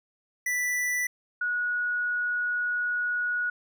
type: tone pair in turn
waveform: square / sine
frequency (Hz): 1975.5 / 1458.1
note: B6 / F#6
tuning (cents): 0 / -26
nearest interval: perfect fourth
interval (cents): 526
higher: first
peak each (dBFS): -26 / -25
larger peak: second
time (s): 0.46-1.07 / 1.41-3.5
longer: second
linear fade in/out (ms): 5
effects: none